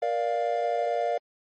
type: chord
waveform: triangle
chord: Bb major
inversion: none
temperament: equal with one note detuned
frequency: 471.9 / 587.3 / 698.5 Hz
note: Bb4 / D5 / F5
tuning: +21 / 0 / 0 cents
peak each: -28 / -27 / -25 dBFS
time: 0.02-1.18 s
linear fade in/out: 5 ms
effects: MP3 32 kbps